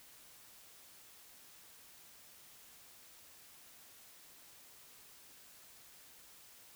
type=silence; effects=white hiss -59 dBFS RMS until 6.75 s